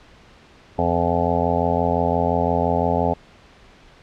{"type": "harmonic tone", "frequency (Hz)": 85.8, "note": "F2", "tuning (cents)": -30, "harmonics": [1, 2, 3, 5, 6, 7, 8, 9, 10], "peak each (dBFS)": [-26, -26, -26, -26, -26, -26, -26, -26, -26], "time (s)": [0.78, 3.14], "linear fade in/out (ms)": 10, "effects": ["pink hiss -49 dBFS RMS until 4.02 s", "low-pass 4000 Hz 12 dB/octave"]}